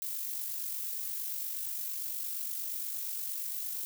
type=noise with amplitude modulation; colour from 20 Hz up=violet; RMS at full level=-35 dBFS; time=0.02-3.85 s; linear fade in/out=0 ms; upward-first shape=sine; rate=48.6 Hz; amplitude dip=40%; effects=none